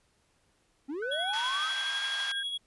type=linear sweep; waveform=triangle; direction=up; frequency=256.1 to 1318.5 Hz; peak=-31 dBFS; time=0.88-1.7 s; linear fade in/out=20 ms
type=tone with pitch glide; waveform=sine; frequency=1500 to 1607.7 Hz; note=F#6 to G6; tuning=+23 to +43 cents; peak=-34 dBFS; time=1.02-2.43 s; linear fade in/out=5 ms; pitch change=+120 cents; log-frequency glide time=1.35-1.95 s
type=tone with tremolo; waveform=triangle; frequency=3329 Hz; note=G#7; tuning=3 cents sharp; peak=-29 dBFS; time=1.11-2.58 s; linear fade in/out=10 ms; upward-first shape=sine; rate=12 Hz; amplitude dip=40%
type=band-pass noise; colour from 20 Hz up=pink; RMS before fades=-40 dBFS; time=1.33-2.32 s; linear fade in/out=5 ms; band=920 to 6000 Hz; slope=24 dB/octave
effects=pink hiss -70 dBFS RMS until 2.66 s + resampled to 24000 Hz